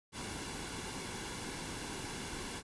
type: noise with comb filter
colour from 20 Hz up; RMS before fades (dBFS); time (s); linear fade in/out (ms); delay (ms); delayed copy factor
pink; -42; 0.12-2.63; 50; 1.6; -0.5
effects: resampled to 24000 Hz